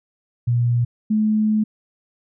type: tone pair in turn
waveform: sine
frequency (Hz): 120 / 214.9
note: B2 / A3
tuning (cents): -49 / -41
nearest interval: minor seventh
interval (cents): 1008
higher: second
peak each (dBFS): -15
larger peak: neither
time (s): 0.47-0.85 / 1.1-1.64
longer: second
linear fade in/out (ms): 10
effects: none